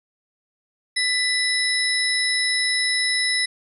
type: tone cluster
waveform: sine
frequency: 1990 / 3926 / 5210 / 10360 Hz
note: B6 / B7 / E8 / E9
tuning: +13 / -11 / -21 / -31 cents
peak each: -22 / -25 / -25 / -28 dBFS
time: 0.96-3.46 s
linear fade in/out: 10 ms
effects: none